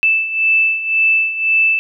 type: beating tone pair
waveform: sine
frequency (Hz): 2637 / 2638.9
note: E7 / E7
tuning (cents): 0 / +1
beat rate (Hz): 1.9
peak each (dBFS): -18 / -13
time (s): 0.03-1.79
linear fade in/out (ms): 0
effects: none